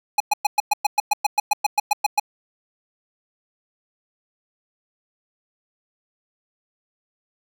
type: tone bursts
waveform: square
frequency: 834 Hz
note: G#5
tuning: 7 cents sharp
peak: -15 dBFS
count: 16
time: 0.18-2.198 s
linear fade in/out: 5 ms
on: 23 ms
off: 110 ms
effects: none